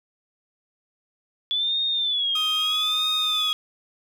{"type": "tone with vibrato", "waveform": "sine", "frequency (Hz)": 3424, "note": "A7", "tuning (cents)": -48, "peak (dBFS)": -21, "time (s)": [1.51, 3.53], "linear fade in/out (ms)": 0, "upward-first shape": "sine", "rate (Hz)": 0.78, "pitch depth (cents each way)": 130}
{"type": "tone", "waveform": "sawtooth", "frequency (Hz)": 1253, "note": "D#6", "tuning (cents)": 12, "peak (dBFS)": -26, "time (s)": [2.35, 3.53], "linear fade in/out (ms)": 5}
{"effects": []}